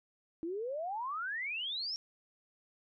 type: exponential sweep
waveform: sine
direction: up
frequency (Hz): 316.7 to 5610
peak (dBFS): -35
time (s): 0.43-1.96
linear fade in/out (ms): 0
effects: none